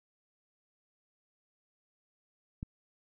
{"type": "click", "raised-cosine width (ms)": 5, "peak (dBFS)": -25, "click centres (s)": 2.629, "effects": []}